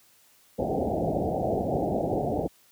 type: low-pass noise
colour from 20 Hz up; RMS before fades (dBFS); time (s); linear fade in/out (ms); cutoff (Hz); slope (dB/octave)
white; -27; 0.58-2.48; 20; 780; 96
effects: white hiss -60 dBFS RMS until 2.71 s + high-pass 60 Hz 12 dB/octave